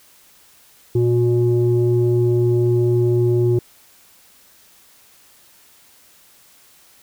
sine tone pair together, 118.72 / 360.1 Hz, A#2 / F#4, +32 / -47 cents, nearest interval octave + perfect fifth, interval 1921 cents, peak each -15 dBFS, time 0.95-3.59 s, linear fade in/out 5 ms, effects tanh soft clip ceiling -8 dBFS + white hiss -51 dBFS RMS until 7.02 s

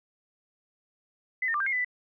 sine tone with pitch steps, 2017 / 1822 / 1184 / 1586 / 2144 / 2000 / 1985 Hz, B6 / A#6 / D6 / G6 / C7 / B6 / B6, +36 / -40 / +14 / +20 / +42 / +21 / +8 cents, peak -25 dBFS, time 1.42-1.847 s, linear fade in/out 5 ms, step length 61 ms, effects none

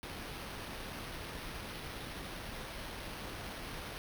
pink noise with sample-and-hold, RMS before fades -44 dBFS, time 0.03-3.98 s, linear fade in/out 0 ms, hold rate 7350 Hz, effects none

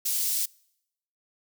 white high-pass noise, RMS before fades -27 dBFS, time 0.05-0.46 s, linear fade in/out 10 ms, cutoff 5000 Hz, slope 12 dB/octave, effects noise-tail reverb RT60 0.8 s tail -26 dB re dry

